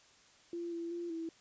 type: tone with pitch steps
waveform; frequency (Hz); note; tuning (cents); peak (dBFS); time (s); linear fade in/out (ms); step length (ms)
sine; 342.6 / 337.2 / 344.4 / 328.4; F4 / E4 / F4 / E4; -33 / +39 / -24 / -6; -37; 0.53-1.29; 2; 190
effects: white hiss -63 dBFS RMS until 1.4 s + resampled to 16000 Hz